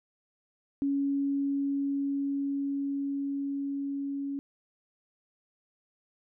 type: tone with level ramp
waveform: sine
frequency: 279 Hz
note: C#4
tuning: 11 cents sharp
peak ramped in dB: -25 to -31 dBFS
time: 0.82-4.39 s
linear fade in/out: 0 ms
effects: none